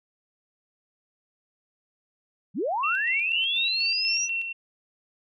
sine linear sweep, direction up, 139.1 to 5970 Hz, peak -24 dBFS, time 2.54-4.29 s, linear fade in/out 50 ms
sine tone with tremolo, 2716 Hz, F7, 49 cents flat, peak -25 dBFS, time 2.83-4.53 s, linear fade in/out 10 ms, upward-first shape square, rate 4.1 Hz, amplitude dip 45%
effects none

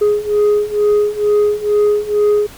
sine beating tone pair, 415.3 / 417.5 Hz, G#4 / G#4, 0 / +9 cents, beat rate 2.2 Hz, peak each -13 / -11 dBFS, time 0.01-2.47 s, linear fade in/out 10 ms, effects tanh soft clip ceiling -8 dBFS + pink hiss -38 dBFS RMS until 2.57 s

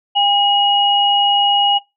sine tone pair together, 806.8 / 2895 Hz, G5 / F#7, +50 / -38 cents, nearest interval octave + minor seventh, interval 2212 cents, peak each -14 dBFS, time 0.15-1.79 s, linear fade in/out 20 ms, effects noise-tail reverb RT60 0.2 s tail -20 dB re dry

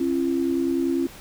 sine tone pair together, 269.9 / 340 Hz, C#4 / F4, -46 / -46 cents, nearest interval major third, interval 400 cents, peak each -23 dBFS, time 0-1.07 s, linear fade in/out 5 ms, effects pink hiss -44 dBFS RMS until 1.2 s

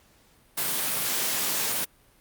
white high-pass noise, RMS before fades -27 dBFS, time 0.57-1.85 s, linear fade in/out 10 ms, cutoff 110 Hz, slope 96 dB/octave, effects pink hiss -60 dBFS RMS until 2.2 s + Opus 48 kbps

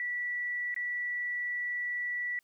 sine tone with dropouts, 1954 Hz, B6, 19 cents flat, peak -31 dBFS, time 0-2.39 s, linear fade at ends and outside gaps 1 ms, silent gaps 0.743-0.763 s, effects white hiss -74 dBFS RMS until 2.43 s

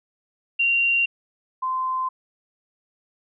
sine tone pair in turn, 2763 / 1035 Hz, F7 / C6, -19 / -19 cents, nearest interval octave + perfect fourth, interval 1700 cents, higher first, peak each -17 / -22 dBFS, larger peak first, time 0.59-1.06 / 1.62-2.09 s, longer neither, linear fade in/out 10 ms, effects none

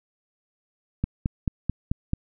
click train, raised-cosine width 5 ms, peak -11 dBFS, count 6, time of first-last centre 1.04-2.134 s, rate 4.57 Hz, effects none

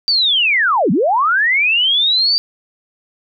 sine linear two-way sweep, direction down then up, 4700 to 155.56 to 4700 Hz, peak -11 dBFS, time 0.08-2.38 s, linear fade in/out 0 ms, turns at 0.91 s, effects none

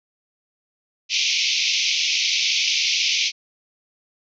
pink band-pass noise, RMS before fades -21 dBFS, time 1.09-3.32 s, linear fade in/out 50 ms, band 2200 to 6200 Hz, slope 96 dB/octave, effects none

